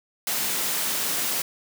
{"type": "high-pass noise", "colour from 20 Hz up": "white", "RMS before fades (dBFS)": -26, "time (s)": [0.27, 1.42], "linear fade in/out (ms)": 2, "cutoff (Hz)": 140, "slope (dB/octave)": 24, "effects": []}